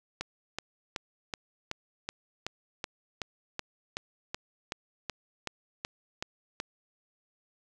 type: click train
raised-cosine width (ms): 0.2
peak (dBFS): -16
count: 18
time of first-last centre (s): 0.21-6.601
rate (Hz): 2.66
effects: none